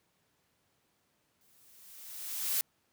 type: noise with exponential growth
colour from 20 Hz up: blue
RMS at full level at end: -29 dBFS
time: 1.41-2.61 s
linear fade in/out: 0 ms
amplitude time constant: 260 ms
effects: pink hiss -74 dBFS RMS until 2.92 s + high-pass 100 Hz 12 dB/octave